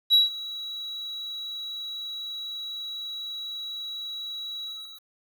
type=tone with ADSR envelope; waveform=sine; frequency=3892 Hz; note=B7; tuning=26 cents flat; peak=-11 dBFS; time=0.1-5.05 s; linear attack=41 ms; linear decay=150 ms; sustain=-21 dB; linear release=410 ms; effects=tanh soft clip ceiling -13 dBFS + 8-bit